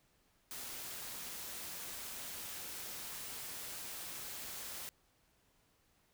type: noise with amplitude modulation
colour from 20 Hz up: white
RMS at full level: -44 dBFS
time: 0.51-4.89 s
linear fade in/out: 0 ms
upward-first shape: sine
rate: 180 Hz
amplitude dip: 30%
effects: pink hiss -73 dBFS RMS until 6.13 s